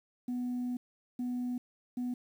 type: tone bursts at uneven times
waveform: sine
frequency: 246.9 Hz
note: B3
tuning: in tune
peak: -30 dBFS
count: 3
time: 0.28-0.77 / 1.19-1.58 / 1.97-2.14 s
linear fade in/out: 5 ms
effects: tanh soft clip ceiling -30 dBFS + 10-bit